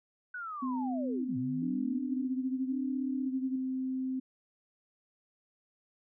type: linear two-way sweep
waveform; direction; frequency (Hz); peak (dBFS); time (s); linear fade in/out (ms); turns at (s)
sine; down then up; 1500 to 115.9 to 298.4; -37; 0.34-2.25; 5; 1.37
type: tone with pitch glide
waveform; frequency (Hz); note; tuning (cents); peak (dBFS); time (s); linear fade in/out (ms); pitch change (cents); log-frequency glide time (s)
sine; 255.7 to 260.2; C4 to C4; -40 to -9; -31; 0.62-4.2; 10; +31; 2.27-2.74
type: tone with vibrato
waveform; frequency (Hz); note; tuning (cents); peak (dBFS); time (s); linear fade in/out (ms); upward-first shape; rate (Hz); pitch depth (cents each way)
sine; 283.4; C#4; +38; -37; 1.62-3.56; 5; square; 0.91; 78
effects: none